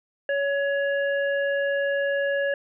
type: harmonic tone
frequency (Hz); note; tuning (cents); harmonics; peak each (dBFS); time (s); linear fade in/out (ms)
561; C#5; +21; 1 / 3 / 5; -23 / -27 / -40; 0.29-2.54; 2
effects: none